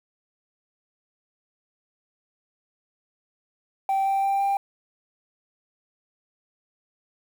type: tone with pitch steps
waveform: sine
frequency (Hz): 778 / 783 / 787.9 / 793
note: G5 / G5 / G5 / G5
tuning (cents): -13 / -2 / +9 / +20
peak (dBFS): -18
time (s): 3.89-4.57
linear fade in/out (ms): 2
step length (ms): 170
effects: tanh soft clip ceiling -19 dBFS + 8-bit